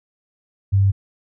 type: tone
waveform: sine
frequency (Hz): 98.2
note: G2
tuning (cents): +4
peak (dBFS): -12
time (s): 0.72-0.92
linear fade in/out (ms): 20
effects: none